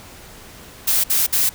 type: noise bursts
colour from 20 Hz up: blue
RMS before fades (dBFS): -17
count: 3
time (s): 0.87-1.494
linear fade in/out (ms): 10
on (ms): 170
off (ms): 57
effects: pink hiss -41 dBFS RMS until 1.54 s